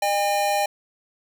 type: tone pair together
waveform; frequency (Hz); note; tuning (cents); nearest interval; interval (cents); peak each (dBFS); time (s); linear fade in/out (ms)
square; 607 / 807; D#5 / G#5; -43 / -50; perfect fourth; 493; -25 / -22; 0.02-0.66; 5
effects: none